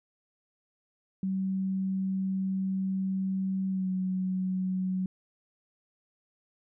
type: tone with pitch glide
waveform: sine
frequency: 190.7 to 186.34 Hz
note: G3 to F#3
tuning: -47 to +13 cents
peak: -27 dBFS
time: 1.23-5.06 s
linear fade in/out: 2 ms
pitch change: -40 cents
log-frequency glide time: 3.69-3.89 s
effects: none